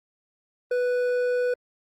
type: tone with hard clipping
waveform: triangle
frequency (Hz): 493.9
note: B4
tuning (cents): 0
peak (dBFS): -23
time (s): 0.71-1.54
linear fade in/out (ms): 5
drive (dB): 10
effects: Opus 32 kbps